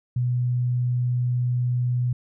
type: tone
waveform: sine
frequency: 123.47 Hz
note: B2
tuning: in tune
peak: -20 dBFS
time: 0.16-2.13 s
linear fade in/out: 5 ms
effects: none